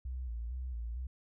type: tone with vibrato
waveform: sine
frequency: 60.4 Hz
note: B1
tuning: 38 cents flat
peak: -36 dBFS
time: 0.05-1.07 s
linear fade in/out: 5 ms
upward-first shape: square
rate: 2.2 Hz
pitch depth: 84 cents each way
effects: none